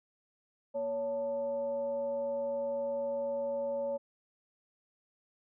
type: tone with frequency modulation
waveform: sine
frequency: 561 Hz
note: C#5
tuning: 21 cents sharp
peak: -31 dBFS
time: 0.74-3.98 s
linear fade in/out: 20 ms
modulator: 325 Hz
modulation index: 0.37
effects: none